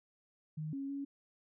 sine tone with pitch steps, 154.7 / 274.8 / 279.2 Hz, D#3 / C#4 / C#4, -10 / -15 / +13 cents, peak -37 dBFS, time 0.57-1.05 s, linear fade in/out 10 ms, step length 160 ms, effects none

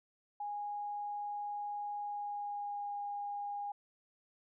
sine tone with pitch glide, 824 to 815.5 Hz, G#5 to G#5, -14 to -32 cents, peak -37 dBFS, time 0.4-3.72 s, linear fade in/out 5 ms, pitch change -18 cents, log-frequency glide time 1.99-2.98 s, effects none

